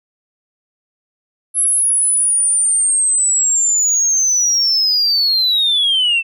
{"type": "linear sweep", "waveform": "sine", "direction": "down", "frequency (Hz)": [11000, 2640], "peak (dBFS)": -10, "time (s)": [1.54, 6.23], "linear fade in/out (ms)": 50, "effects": ["tanh soft clip ceiling -9 dBFS"]}